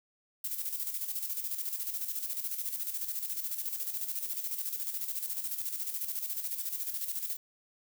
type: noise with tremolo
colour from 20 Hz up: violet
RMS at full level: -34 dBFS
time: 0.44-7.37 s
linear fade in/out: 5 ms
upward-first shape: square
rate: 14 Hz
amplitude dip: 55%
effects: none